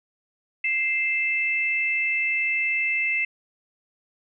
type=tone pair together; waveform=sine; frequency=2096 / 2637 Hz; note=C7 / E7; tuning=+2 / 0 cents; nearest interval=major third; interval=398 cents; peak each=-24 dBFS; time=0.64-3.25 s; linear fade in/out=5 ms; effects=none